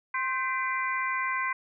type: tone cluster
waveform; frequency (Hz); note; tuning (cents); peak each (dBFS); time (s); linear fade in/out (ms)
sine; 1051 / 1551 / 2026 / 2386; C6 / G6 / B6 / D7; +7 / -19 / +44 / +27; -30 / -34 / -31 / -38; 0.14-1.53; 5
effects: none